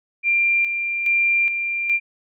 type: tone with tremolo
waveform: sine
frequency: 2380 Hz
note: D7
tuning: 22 cents sharp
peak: -15 dBFS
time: 0.23-2 s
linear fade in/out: 50 ms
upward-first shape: square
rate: 1.2 Hz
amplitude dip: 50%
effects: none